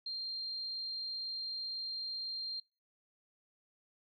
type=tone; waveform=sine; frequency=4186 Hz; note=C8; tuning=in tune; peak=-37 dBFS; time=0.06-2.6 s; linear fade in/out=5 ms; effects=noise-tail reverb RT60 0.3 s tail -25 dB re dry